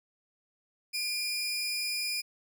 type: tone pair together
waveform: sawtooth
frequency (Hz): 2400 / 5085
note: D7 / D#8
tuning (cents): +37 / +37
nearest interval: octave + minor second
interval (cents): 1300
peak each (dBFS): -30 / -31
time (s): 0.93-2.22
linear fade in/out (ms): 20
effects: none